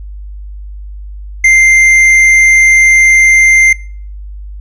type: tone with tanh clipping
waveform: triangle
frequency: 2093 Hz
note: C7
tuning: in tune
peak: -4 dBFS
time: 1.44-3.73 s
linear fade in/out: 5 ms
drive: 11 dB
effects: noise-tail reverb RT60 0.5 s tail -24 dB re dry + added 50 Hz sine -23 dBFS peak until 4.6 s